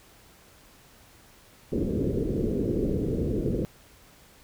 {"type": "low-pass noise", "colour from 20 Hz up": "white", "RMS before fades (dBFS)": -27, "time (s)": [1.72, 3.65], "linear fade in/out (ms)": 0, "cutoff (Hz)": 470, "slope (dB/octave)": 48, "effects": ["pink hiss -55 dBFS RMS until 4.43 s"]}